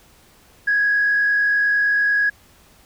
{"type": "tone with frequency modulation", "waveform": "sine", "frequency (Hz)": 1661.2, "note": "G#6", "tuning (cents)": 0, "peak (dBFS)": -14, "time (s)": [0.67, 2.3], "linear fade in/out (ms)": 10, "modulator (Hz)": 48.8, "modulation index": 0.43, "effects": ["tanh soft clip ceiling -10 dBFS", "pink hiss -52 dBFS RMS until 2.85 s"]}